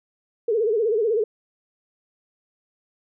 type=tone with vibrato; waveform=sine; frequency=441.4 Hz; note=A4; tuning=5 cents sharp; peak=-18 dBFS; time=0.48-1.24 s; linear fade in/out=5 ms; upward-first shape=sine; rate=16 Hz; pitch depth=130 cents each way; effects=none